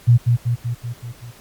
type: tone with echo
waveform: sine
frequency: 119.6 Hz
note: A#2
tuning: 45 cents sharp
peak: -7 dBFS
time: 0.07-0.18 s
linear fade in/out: 20 ms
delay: 190 ms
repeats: 6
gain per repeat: -4 dB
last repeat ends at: 1.32 s
effects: pink hiss -46 dBFS RMS until 1.4 s + MP3 96 kbps